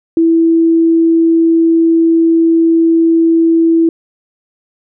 sine tone, 329.6 Hz, E4, in tune, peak -6 dBFS, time 0.17-3.89 s, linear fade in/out 2 ms, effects none

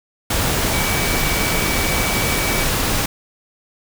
sine tone in noise, 2285 Hz, D7, 48 cents flat, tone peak -25 dBFS, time 0.73-2.64 s, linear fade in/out 5 ms, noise pink, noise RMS -19 dBFS, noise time 0.3-3.06 s, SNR -9 dB, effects none

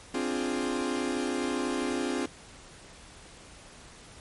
40% pulse chord, D half-diminished seventh, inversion third, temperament equal, 261.6 / 293.7 / 349.2 / 415.3 Hz, C4 / D4 / F4 / Ab4, 0 / 0 / 0 / 0 cents, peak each -31 / -34 / -33 / -35 dBFS, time 0.14-2.26 s, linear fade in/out 5 ms, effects pink hiss -50 dBFS RMS until 4.2 s + MP3 48 kbps

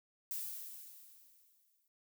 violet noise with exponential decay, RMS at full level -39 dBFS, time 0.31-1.88 s, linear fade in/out 1 ms, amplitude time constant 340 ms, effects noise-tail reverb RT60 0.3 s tail -25 dB re dry

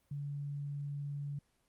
sine tone, 143.2 Hz, D3, 43 cents flat, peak -37 dBFS, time 0.11-1.39 s, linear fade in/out 5 ms, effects pink hiss -75 dBFS RMS until 1.68 s + Opus 24 kbps

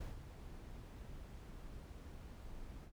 brown noise with ADSR envelope, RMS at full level -44 dBFS, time 0-2.92 s, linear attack 9 ms, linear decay 150 ms, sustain -7 dB, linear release 82 ms, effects none

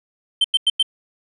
triangle tone bursts, 3112 Hz, G7, 13 cents flat, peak -11 dBFS, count 4, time 0.41-0.828 s, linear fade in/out 5 ms, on 34 ms, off 94 ms, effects resampled to 24000 Hz

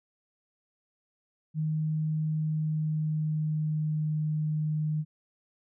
sine tone with pitch glide, 155.56 to 153.6 Hz, D#3 to D#3, 0 to -22 cents, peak -26 dBFS, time 1.54-5.05 s, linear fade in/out 50 ms, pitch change -22 cents, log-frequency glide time 2.28-4.16 s, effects none

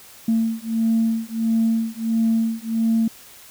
sine beating tone pair, 224.9 / 226.4 Hz, A3 / A3, +38 / +50 cents, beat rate 1.5 Hz, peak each -20 dBFS, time 0.28-3.08 s, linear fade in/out 5 ms, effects tanh soft clip ceiling -11 dBFS + white hiss -45 dBFS RMS until 3.5 s

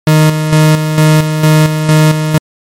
40% pulse tone with tremolo, 154.9 Hz, D#3, 7 cents flat, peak -3 dBFS, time 0.07-2.38 s, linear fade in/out 2 ms, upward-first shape square, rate 2.2 Hz, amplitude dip 55%, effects MP3 64 kbps

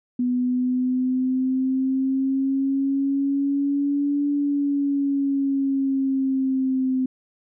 sine linear two-way sweep, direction up then down, 246.9 to 287.8 to 258.1 Hz, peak -19 dBFS, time 0.19-7.06 s, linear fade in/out 5 ms, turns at 4.29 s, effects none

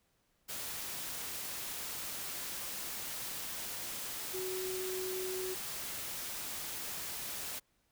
sine tone in noise, 372.3 Hz, F#4, 11 cents sharp, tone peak -37 dBFS, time 4.33-5.55 s, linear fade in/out 20 ms, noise white, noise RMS -41 dBFS, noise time 0.48-7.6 s, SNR +1 dB, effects pink hiss -75 dBFS RMS until 7.91 s

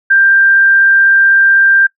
sine tone, 1584 Hz, G6, 18 cents sharp, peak -5 dBFS, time 0.1-1.87 s, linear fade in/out 10 ms, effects noise-tail reverb RT60 0.1 s tail -20 dB re dry

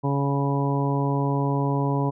harmonic tone, 140 Hz, C#3, 18 cents sharp, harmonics 1 / 2 / 3 / 4 / 5 / 6 / 7, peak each -23 / -27 / -30 / -34 / -35 / -35 / -30 dBFS, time 0.03-2.11 s, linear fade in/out 20 ms, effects none

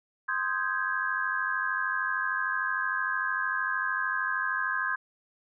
sine chord, Ab major seventh, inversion first, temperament equal, 1046.5 / 1244.5 / 1568 / 1661.2 Hz, C6 / Eb6 / G6 / Ab6, 0 / 0 / 0 / 0 cents, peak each -33 / -36 / -31 / -31 dBFS, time 0.28-4.96 s, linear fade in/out 10 ms, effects none

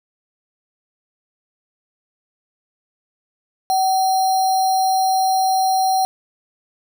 sine tone with sample-and-hold, 757 Hz, F#5, 39 cents sharp, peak -14 dBFS, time 3.7-6.05 s, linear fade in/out 0 ms, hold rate 4900 Hz, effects none

